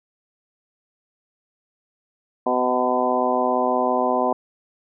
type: harmonic tone with a mistuned harmonic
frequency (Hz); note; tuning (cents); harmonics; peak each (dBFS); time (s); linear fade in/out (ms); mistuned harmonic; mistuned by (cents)
126.1; B2; +36; 2 / 3 / 4 / 5 / 6 / 7 / 8; -26 / -27 / -26 / -24 / -24 / -28 / -25; 2.46-4.33; 5; 6; -21
effects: none